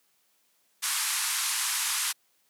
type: band-pass noise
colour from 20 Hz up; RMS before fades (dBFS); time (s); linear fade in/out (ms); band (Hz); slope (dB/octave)
white; -29; 0.82-2.13; 20; 900 to 12000; 48
effects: white hiss -69 dBFS RMS until 2.49 s + high-pass 150 Hz 12 dB/octave